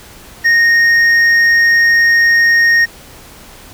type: tone with hard clipping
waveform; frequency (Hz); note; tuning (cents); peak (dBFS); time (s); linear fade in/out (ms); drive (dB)
triangle; 1856; A#6; -8; -8; 0.44-2.86; 20; 8
effects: pink hiss -37 dBFS RMS until 3.73 s